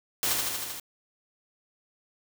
white noise with echo, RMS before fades -27 dBFS, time 0.23-0.33 s, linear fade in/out 0 ms, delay 78 ms, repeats 6, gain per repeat -2 dB, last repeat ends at 0.798 s, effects none

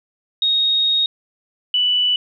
sine tone pair in turn, 3741 / 2969 Hz, A#7 / F#7, +5 / +5 cents, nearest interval major third, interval 400 cents, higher first, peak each -14 dBFS, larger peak neither, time 0.42-1.06 / 1.74-2.16 s, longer first, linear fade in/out 2 ms, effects none

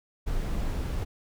brown noise, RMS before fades -29 dBFS, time 0.26-1.05 s, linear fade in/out 20 ms, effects none

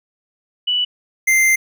sine / square tone pair in turn, 2960 / 2087 Hz, F#7 / C7, 0 / -5 cents, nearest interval tritone, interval 605 cents, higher first, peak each -15 / -12 dBFS, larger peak second, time 0.67-0.85 / 1.27-1.56 s, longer second, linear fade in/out 10 ms, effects none

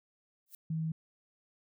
violet noise with exponential growth, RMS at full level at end -44 dBFS, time 0.46-0.55 s, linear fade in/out 2 ms, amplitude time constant 18 ms
sine tone, 160.2 Hz, E3, 49 cents flat, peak -31 dBFS, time 0.7-0.92 s, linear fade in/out 5 ms
effects none

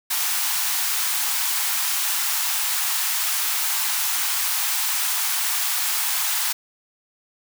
white high-pass noise, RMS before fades -23 dBFS, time 0.1-6.53 s, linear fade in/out 10 ms, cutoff 760 Hz, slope 48 dB/octave, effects none

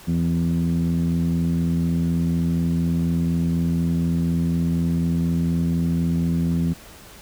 10% pulse tone with low-pass filter, 84.1 Hz, E2, 35 cents sharp, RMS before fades -21 dBFS, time 0.07-6.74 s, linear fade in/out 20 ms, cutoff 200 Hz, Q 5.5, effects pink hiss -44 dBFS RMS until 7.21 s

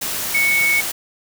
sine tone in noise, 2217 Hz, C#7, in tune, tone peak -14 dBFS, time 0.34-0.81 s, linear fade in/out 10 ms, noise white, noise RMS -24 dBFS, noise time 0.01-0.92 s, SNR +7 dB, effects none

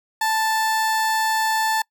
30% pulse tone, 881 Hz, A5, 2 cents sharp, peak -16 dBFS, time 0.21-1.82 s, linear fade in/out 5 ms, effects noise-tail reverb RT60 0.1 s tail -25 dB re dry

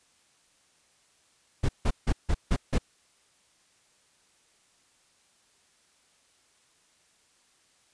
brown noise bursts, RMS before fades -23 dBFS, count 6, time 1.63-2.784 s, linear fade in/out 10 ms, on 59 ms, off 160 ms, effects white hiss -65 dBFS RMS until 7.93 s + resampled to 22050 Hz

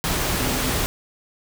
sine tone in noise, 255.5 Hz, C4, 41 cents flat, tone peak -29 dBFS, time 0.39-0.7 s, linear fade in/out 0 ms, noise pink, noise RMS -23 dBFS, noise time 0.04-0.86 s, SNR -9 dB, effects none

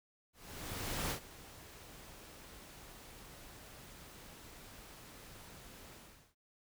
pink noise with ADSR envelope, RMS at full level -37 dBFS, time 0.33-6.35 s, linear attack 780 ms, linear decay 84 ms, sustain -17 dB, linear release 420 ms, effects none

